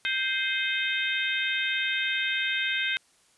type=harmonic tone with a mistuned harmonic; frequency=523.3 Hz; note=C5; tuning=in tune; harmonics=3 / 4 / 5 / 6 / 7; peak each=-30 / -31 / -32 / -33 / -33 dBFS; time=0.05-2.97 s; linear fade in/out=0 ms; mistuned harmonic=5; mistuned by=-46 cents; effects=white hiss -63 dBFS RMS until 3.37 s + resampled to 24000 Hz